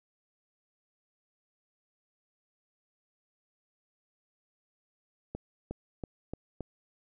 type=accelerating click train; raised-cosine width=2 ms; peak=-23 dBFS; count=5; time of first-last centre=5.35-6.607 s; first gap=360 ms; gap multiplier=0.91; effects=none